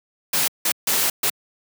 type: noise bursts at uneven times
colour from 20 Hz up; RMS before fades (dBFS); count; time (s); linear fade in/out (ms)
white; -20; 4; 0.33-0.48 / 0.65-0.72 / 0.87-1.1 / 1.23-1.3; 5
effects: high-pass 150 Hz 12 dB/octave